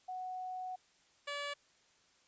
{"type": "tone pair in turn", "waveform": ["sine", "10% pulse"], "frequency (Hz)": [740, 574.6], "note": ["F#5", "D5"], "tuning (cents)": [0, -38], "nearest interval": "major third", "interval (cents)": 438, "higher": "first", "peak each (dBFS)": [-39, -30], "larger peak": "second", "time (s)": [[0.08, 0.76], [1.27, 1.54]], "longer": "first", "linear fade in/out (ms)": 10, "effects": ["white hiss -69 dBFS RMS until 2.27 s", "resampled to 16000 Hz"]}